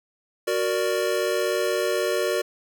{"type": "chord", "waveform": "square", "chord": "Gb augmented", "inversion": "none", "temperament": "equal", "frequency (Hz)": [370, 466.2, 587.3], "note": ["Gb4", "Bb4", "D5"], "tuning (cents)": [0, 0, 0], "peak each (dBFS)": -27, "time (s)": [0.47, 2.42], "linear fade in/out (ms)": 10, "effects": []}